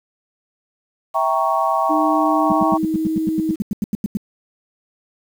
sine chord, E diminished seventh, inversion none, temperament equal with one note detuned, 654.7 / 784 / 932.3 / 1108.7 Hz, E5 / G5 / Bb5 / Db6, -12 / 0 / 0 / 0 cents, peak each -21 / -21 / -22 / -20 dBFS, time 1.14-2.78 s, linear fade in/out 20 ms
sine tone with pitch glide, 308.4 to 317.8 Hz, D#4 to D#4, -15 to +37 cents, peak -18 dBFS, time 1.89-3.56 s, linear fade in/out 20 ms, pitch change +52 cents, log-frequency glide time 2.53-2.67 s
sine tone bursts, 204.2 Hz, G#3, 29 cents flat, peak -16 dBFS, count 16, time 2.5-4.171 s, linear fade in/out 2 ms, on 21 ms, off 89 ms
effects 7-bit

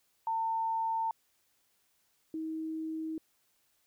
sine tone pair in turn, 900 / 318.2 Hz, A5 / D#4, +39 / +39 cents, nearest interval octave + tritone, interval 1800 cents, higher first, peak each -29 / -34 dBFS, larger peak first, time 0.27-1.11 / 2.34-3.18 s, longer neither, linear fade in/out 2 ms, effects white hiss -73 dBFS RMS until 3.86 s

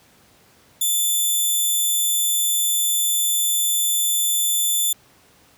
5% pulse tone, 3520 Hz, A7, in tune, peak -10 dBFS, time 0.81-4.93 s, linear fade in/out 5 ms, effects pink hiss -54 dBFS RMS until 5.57 s + high-pass 80 Hz 12 dB/octave

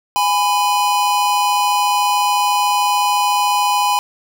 square tone pair together, 826.2 / 1000 Hz, G#5 / B5, -9 / +21 cents, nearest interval minor third, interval 330 cents, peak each -17 / -17 dBFS, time 0.16-3.99 s, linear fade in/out 0 ms, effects none

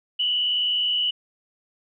sine tone with frequency modulation, 2960 Hz, F#7, in tune, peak -20 dBFS, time 0.19-1.11 s, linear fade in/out 10 ms, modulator 79 Hz, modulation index 1, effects none

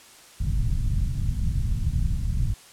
pink low-pass noise, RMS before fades -24 dBFS, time 0.4-2.54 s, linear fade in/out 5 ms, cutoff 150 Hz, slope 24 dB/octave, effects white hiss -49 dBFS RMS until 2.72 s + low-pass 10000 Hz 12 dB/octave

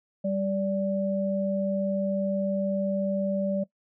sine tone pair together, 196 / 581.8 Hz, G3 / D5, 0 / -16 cents, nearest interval octave + perfect fifth, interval 1884 cents, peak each -27 dBFS, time 0.24-3.64 s, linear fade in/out 10 ms, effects noise-tail reverb RT60 0.1 s tail -19 dB re dry

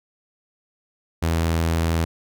sawtooth tone, 82.41 Hz, E2, in tune, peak -15 dBFS, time 1.22-2.05 s, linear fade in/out 10 ms, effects none

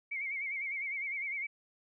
sine tone with vibrato, 2200 Hz, C#7, 14 cents flat, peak -34 dBFS, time 0.11-1.47 s, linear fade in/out 10 ms, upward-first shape sine, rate 9.9 Hz, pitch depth 87 cents each way, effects none

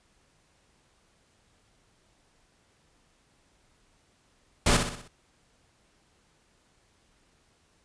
pink noise with echo, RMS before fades -21 dBFS, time 4.66-4.77 s, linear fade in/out 5 ms, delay 62 ms, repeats 5, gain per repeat -6 dB, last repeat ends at 5.08 s, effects pink hiss -66 dBFS RMS until 7.84 s + resampled to 22050 Hz

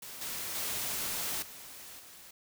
white noise with level steps, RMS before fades -45 / -38 / -35 / -48 / -52 dBFS, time 0.02-2.31 s, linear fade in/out 5 ms, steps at 0.21 / 0.55 / 1.42 / 1.99 s, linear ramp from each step 5 ms, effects none

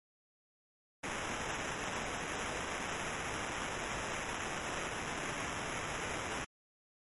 white noise with sample-and-hold, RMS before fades -39 dBFS, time 1.03-6.45 s, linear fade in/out 10 ms, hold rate 4410 Hz, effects MP3 48 kbps

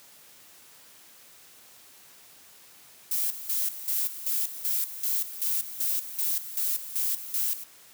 violet noise with tremolo, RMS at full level -27 dBFS, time 3.11-7.64 s, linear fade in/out 5 ms, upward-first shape square, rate 2.6 Hz, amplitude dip 75%, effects white hiss -53 dBFS RMS until 7.93 s + high-pass 80 Hz 12 dB/octave

